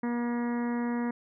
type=harmonic tone; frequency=239 Hz; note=A#3; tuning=43 cents sharp; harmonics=1 / 2 / 3 / 4 / 5 / 6 / 7 / 8 / 9; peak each=-28 / -38 / -44 / -40 / -47 / -49 / -47 / -46 / -53 dBFS; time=0.03-1.11 s; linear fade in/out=5 ms; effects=none